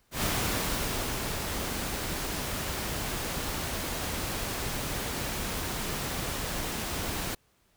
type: noise with ADSR envelope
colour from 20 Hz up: pink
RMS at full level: -28 dBFS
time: 0.11-7.35 s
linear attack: 110 ms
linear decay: 1000 ms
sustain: -5 dB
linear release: 6 ms
effects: pink hiss -68 dBFS RMS until 7.76 s